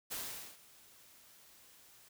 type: noise with ADSR envelope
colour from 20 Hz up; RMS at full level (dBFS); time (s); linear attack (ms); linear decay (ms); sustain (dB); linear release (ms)
white; -40; 0.1-2.09; 24; 440; -21; 10
effects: none